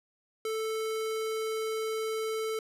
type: tone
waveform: square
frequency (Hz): 440.2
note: A4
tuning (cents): +1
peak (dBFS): -31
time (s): 0.45-2.59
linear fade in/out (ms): 2
effects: resampled to 32000 Hz + 11-bit